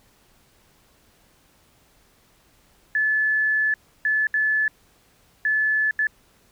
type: tone bursts at uneven times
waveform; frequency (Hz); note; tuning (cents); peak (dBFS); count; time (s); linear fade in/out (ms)
sine; 1730; A6; -30; -18; 5; 2.95-3.74 / 4.05-4.27 / 4.34-4.68 / 5.45-5.91 / 5.99-6.07; 2
effects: pink hiss -59 dBFS RMS until 6.51 s